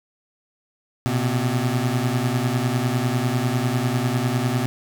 25% pulse beating tone pair, 119.4 / 129.4 Hz, A#2 / C3, +42 / -19 cents, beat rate 10 Hz, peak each -19 dBFS, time 1.06-4.66 s, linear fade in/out 0 ms, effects none

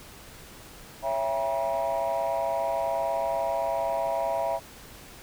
sine chord, C# diminished seventh, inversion none, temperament just, 554.4 / 665.2 / 798.3 / 957.9 Hz, C#5 / E5 / G5 / Bb5, 0 / +16 / +31 / +47 cents, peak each -31 / -26 / -32 / -30 dBFS, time 1.02-4.6 s, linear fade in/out 50 ms, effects tanh soft clip ceiling -20 dBFS + pink hiss -47 dBFS RMS until 5.22 s

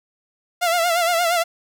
sawtooth tone with vibrato, 686 Hz, F5, 31 cents flat, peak -13 dBFS, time 0.61-1.44 s, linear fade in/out 20 ms, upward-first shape sine, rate 8.6 Hz, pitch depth 73 cents each way, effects 9-bit

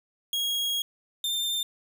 40% pulse tone pair in turn, 3291 / 3595 Hz, G#7 / A7, -16 / +36 cents, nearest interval major second, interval 152 cents, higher second, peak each -25 dBFS, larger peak neither, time 0.33-0.82 / 1.24-1.63 s, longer first, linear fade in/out 2 ms, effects none

